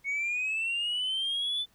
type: linear sweep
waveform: sine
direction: up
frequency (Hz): 2200 to 3520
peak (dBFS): -26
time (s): 0.04-1.66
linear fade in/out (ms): 50
effects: tanh soft clip ceiling -26 dBFS + pink hiss -66 dBFS RMS until 1.74 s